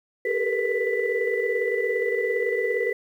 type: tone cluster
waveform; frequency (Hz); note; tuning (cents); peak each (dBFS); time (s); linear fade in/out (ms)
sine; 392.8 / 439.7 / 471.8 / 489.3 / 1984; G4 / A4 / A#4 / B4 / B6; +4 / -1 / +21 / -16 / +7; -28; 0.25-2.93; 5
effects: tanh soft clip ceiling -10 dBFS + 9-bit